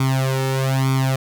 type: tone with flanger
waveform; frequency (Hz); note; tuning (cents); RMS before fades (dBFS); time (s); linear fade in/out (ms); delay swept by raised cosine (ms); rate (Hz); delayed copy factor
sawtooth; 132.9; C3; +27; -19; 0-1.16; 5; 0.87 to 2.27; 1.1; +1
effects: none